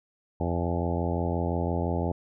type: harmonic tone with a mistuned harmonic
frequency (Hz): 85.8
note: F2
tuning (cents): -30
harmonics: 1 / 2 / 3 / 4 / 5 / 6 / 7 / 8 / 9 / 10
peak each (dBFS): -29 / -32 / -34 / -35 / -36 / -37 / -37 / -38 / -39 / -39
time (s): 0.4-2.12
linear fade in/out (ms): 5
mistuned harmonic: 9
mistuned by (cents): +42
effects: none